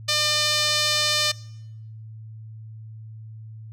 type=tone with band-pass filter; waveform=sawtooth; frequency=601 Hz; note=D5; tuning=40 cents sharp; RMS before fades=-22 dBFS; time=0.08-1.32 s; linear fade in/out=10 ms; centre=4600 Hz; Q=1.8; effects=noise-tail reverb RT60 0.9 s tail -23 dB re dry + added 110 Hz sine -37 dBFS peak until 3.72 s